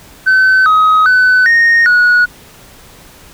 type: tone with pitch steps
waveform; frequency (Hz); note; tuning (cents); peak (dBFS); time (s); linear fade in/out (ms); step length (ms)
sine; 1526 / 1264 / 1505 / 1854 / 1459; G6 / D#6 / F#6 / A#6 / F#6; -47 / +27 / +29 / -10 / -25; -3; 0.26-2.26; 20; 400
effects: tanh soft clip ceiling -4 dBFS + pink hiss -39 dBFS RMS until 3.33 s